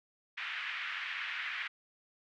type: band-pass noise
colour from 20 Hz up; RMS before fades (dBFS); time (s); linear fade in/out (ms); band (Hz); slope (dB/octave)
pink; -39; 0.37-1.68; 10; 1600 to 2700; 24
effects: none